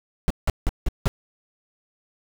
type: noise bursts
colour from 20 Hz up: brown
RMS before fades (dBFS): -19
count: 5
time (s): 0.28-1.08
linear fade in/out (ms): 0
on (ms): 24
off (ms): 170
effects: none